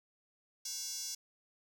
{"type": "tone with high-pass filter", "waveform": "square", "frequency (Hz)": 310, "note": "D#4", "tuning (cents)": -6, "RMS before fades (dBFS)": -41, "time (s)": [0.65, 1.15], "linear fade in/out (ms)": 5, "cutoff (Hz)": 5600, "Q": 3.8, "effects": []}